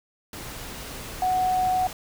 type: tone in noise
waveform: sine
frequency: 740 Hz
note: F#5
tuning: in tune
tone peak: -20 dBFS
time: 1.22-1.87 s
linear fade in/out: 2 ms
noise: pink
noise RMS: -37 dBFS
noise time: 0.33-1.93 s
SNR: +14 dB
effects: none